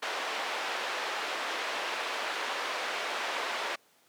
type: band-pass noise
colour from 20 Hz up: pink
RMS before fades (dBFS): -34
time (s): 0.02-3.76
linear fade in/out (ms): 10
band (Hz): 600 to 3400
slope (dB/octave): 12
effects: pink hiss -64 dBFS RMS until 4.08 s + high-pass 300 Hz 12 dB/octave